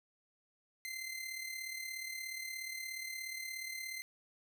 sawtooth tone with amplitude modulation, 2075 Hz, C7, 15 cents flat, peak -35 dBFS, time 0.85-4.02 s, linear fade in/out 0 ms, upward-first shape sine, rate 36.9 Hz, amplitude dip 55%, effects none

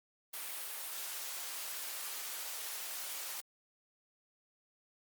white high-pass noise, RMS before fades -42 dBFS, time 0.33-3.41 s, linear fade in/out 10 ms, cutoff 570 Hz, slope 12 dB/octave, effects Opus 32 kbps

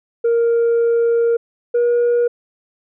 sine tone pair in turn, 466.2 / 478.5 Hz, A#4 / A#4, 0 / +45 cents, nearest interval unison, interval 45 cents, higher second, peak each -10 dBFS, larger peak neither, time 0.24-1.37 / 1.74-2.28 s, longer first, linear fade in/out 10 ms, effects tanh soft clip ceiling -11 dBFS

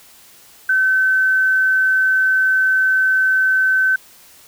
sine tone, 1530 Hz, G6, 42 cents flat, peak -12 dBFS, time 0.69-3.96 s, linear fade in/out 5 ms, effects white hiss -46 dBFS RMS until 4.47 s

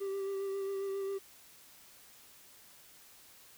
triangle tone with vibrato, 391.7 Hz, G4, 1 cent flat, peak -32 dBFS, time 0-1.19 s, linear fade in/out 20 ms, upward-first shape sine, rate 7.4 Hz, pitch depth 20 cents each way, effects white hiss -58 dBFS RMS until 3.57 s

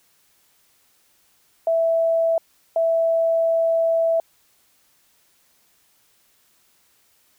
sine tone pair in turn, 659.3 / 659.3 Hz, E5 / E5, 0 / 0 cents, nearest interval unison, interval 0 cents, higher neither, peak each -16 dBFS, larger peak neither, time 1.67-2.38 / 2.76-4.2 s, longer second, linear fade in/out 2 ms, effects white hiss -61 dBFS RMS until 7.38 s

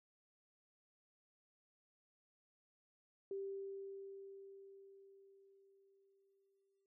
sine tone with exponential decay, 392 Hz, G4, in tune, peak -40 dBFS, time 3.31-6.86 s, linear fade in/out 2 ms, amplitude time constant 770 ms, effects none

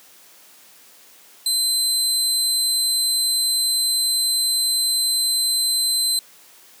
25% pulse tone, 4075 Hz, C8, 47 cents flat, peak -13 dBFS, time 1.46-6.19 s, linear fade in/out 2 ms, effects white hiss -49 dBFS RMS until 6.8 s + high-pass 200 Hz 12 dB/octave

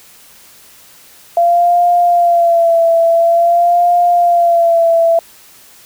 sine tone with vibrato, 684 Hz, F5, 36 cents flat, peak -7 dBFS, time 1.37-5.19 s, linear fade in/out 2 ms, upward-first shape sine, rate 0.48 Hz, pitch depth 45 cents each way, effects white hiss -42 dBFS RMS until 5.85 s

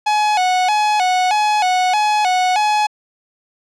45% pulse tone with vibrato, 788 Hz, G5, 9 cents sharp, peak -13 dBFS, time 0.06-2.87 s, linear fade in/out 10 ms, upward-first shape square, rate 1.6 Hz, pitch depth 120 cents each way, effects low-pass 6000 Hz 12 dB/octave

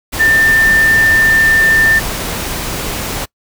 sine tone in noise, 1790 Hz, A6, 29 cents sharp, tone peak -7 dBFS, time 0.19-2 s, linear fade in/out 20 ms, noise pink, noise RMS -20 dBFS, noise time 0.12-3.26 s, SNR +10 dB, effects noise-tail reverb RT60 0.1 s tail -24 dB re dry

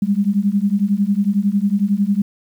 sine beating tone pair, 196 / 207 Hz, G3 / G#3, 0 / -5 cents, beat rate 11 Hz, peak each -17 dBFS, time 0.02-2.22 s, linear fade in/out 5 ms, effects 8-bit

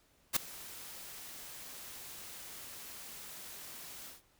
white noise with ADSR envelope, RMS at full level -27 dBFS, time 0.33-4.22 s, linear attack 34 ms, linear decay 4 ms, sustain -21 dB, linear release 150 ms, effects pink hiss -69 dBFS RMS until 4.39 s

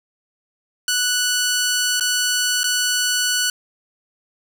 10% pulse tone with dropouts, 1480 Hz, F#6, in tune, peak -9 dBFS, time 0.88-3.5 s, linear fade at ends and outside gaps 2 ms, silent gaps 1.998-2.008 / 2.633-2.641 s, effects none

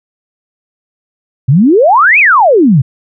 sine exponential two-way sweep, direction up then down, 119.6 to 2637 to 119.6 Hz, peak -3 dBFS, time 1.48-2.82 s, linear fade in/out 10 ms, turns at 2.19 s, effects none

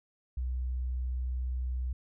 sine tone, 62.8 Hz, B1, 30 cents sharp, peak -30 dBFS, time 0.37-1.93 s, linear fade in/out 5 ms, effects none

